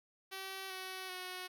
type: tone with pitch steps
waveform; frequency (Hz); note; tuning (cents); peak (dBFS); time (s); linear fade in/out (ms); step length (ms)
5% pulse; 383.6 / 375.3 / 367.1; G4 / F#4 / F#4; -37 / +25 / -14; -31; 0.31-1.48; 20; 390
effects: none